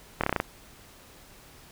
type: slowing click train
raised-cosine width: 0.5 ms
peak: -9 dBFS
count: 7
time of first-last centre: 0.21-0.401 s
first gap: 26 ms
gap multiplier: 1.08
effects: pink hiss -52 dBFS RMS until 1.71 s